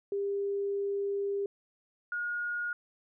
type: tone pair in turn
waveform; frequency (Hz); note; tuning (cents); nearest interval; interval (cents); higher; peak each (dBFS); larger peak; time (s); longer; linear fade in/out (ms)
sine; 400 / 1435.4; G4 / F6; +35 / +47; octave + minor seventh; 2212; second; -29 / -31; first; 0.12-1.46 / 2.12-2.73; first; 2
effects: none